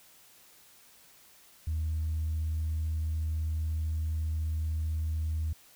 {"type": "tone", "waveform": "sine", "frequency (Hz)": 79, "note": "D#2", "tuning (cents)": 27, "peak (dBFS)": -27, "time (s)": [1.67, 5.53], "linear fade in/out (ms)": 5, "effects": ["tanh soft clip ceiling -25 dBFS", "white hiss -58 dBFS RMS until 5.75 s"]}